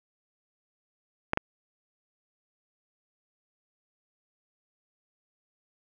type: clicks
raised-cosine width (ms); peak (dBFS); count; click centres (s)
0.5; -9; 2; 1.334 / 1.374
effects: none